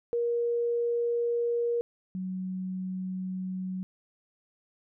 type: tone pair in turn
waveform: sine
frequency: 472.9 / 186.05 Hz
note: A#4 / F#3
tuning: +25 / +10 cents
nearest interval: octave + major third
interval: 1615 cents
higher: first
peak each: -25 / -31 dBFS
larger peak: first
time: 0.13-1.81 / 2.15-3.83 s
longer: neither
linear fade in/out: 0 ms
effects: none